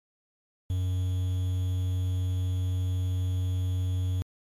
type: tone with quantisation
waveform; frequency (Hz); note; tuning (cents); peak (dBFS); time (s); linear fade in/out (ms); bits
triangle; 92; F#2; -9; -23; 0.7-4.22; 0; 8
effects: MP3 64 kbps